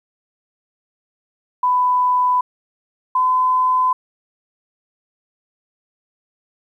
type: tone pair in turn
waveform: sine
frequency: 997 / 1016.2 Hz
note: B5 / B5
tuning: +16 / +49 cents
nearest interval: unison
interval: 33 cents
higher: second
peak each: -13 dBFS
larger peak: neither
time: 1.63-2.41 / 3.15-3.93 s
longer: neither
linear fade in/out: 5 ms
effects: 9-bit